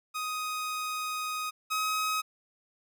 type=tone pair in turn; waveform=sawtooth; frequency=1251 / 1267.7 Hz; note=D#6 / D#6; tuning=+9 / +32 cents; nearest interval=unison; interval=23 cents; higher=second; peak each=-28 / -24 dBFS; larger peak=second; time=0.14-1.51 / 1.7-2.22 s; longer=first; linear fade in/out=20 ms; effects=none